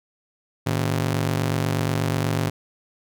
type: ring-modulated tone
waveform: sawtooth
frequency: 131 Hz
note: C3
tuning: 2 cents sharp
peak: -14 dBFS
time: 0.66-2.5 s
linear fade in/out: 10 ms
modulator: 24.1 Hz
effects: none